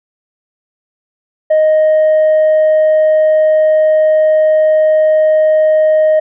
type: tone with tanh clipping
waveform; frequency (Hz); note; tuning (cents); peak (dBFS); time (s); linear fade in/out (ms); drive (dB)
sine; 622.3; D#5; 0; -7; 1.5-6.2; 10; 1
effects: none